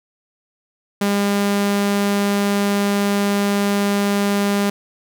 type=tone; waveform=sawtooth; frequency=201.8 Hz; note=G#3; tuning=49 cents flat; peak=-12 dBFS; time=1.01-4.7 s; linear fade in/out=5 ms; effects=none